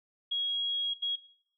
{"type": "tone bursts at uneven times", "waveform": "sine", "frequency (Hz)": 3301, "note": "G#7", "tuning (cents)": -11, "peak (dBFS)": -28, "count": 2, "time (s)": [[0.31, 0.94], [1.02, 1.16]], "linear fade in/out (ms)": 10, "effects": ["noise-tail reverb RT60 0.6 s tail -18 dB re dry"]}